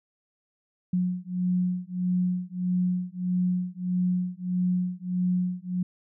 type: beating tone pair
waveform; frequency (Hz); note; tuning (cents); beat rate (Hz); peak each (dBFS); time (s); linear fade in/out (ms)
sine; 180 / 181.6; F#3 / F#3; -47 / -32; 1.6; -27; 0.93-5.83; 5
effects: none